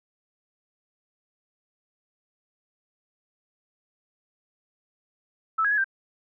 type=tone with pitch steps; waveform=sine; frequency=1311 / 1649 / 1690 / 1575 Hz; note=E6 / G#6 / G#6 / G6; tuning=-10 / -13 / +30 / +8 cents; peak=-20 dBFS; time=5.58-5.844 s; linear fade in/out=10 ms; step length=66 ms; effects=none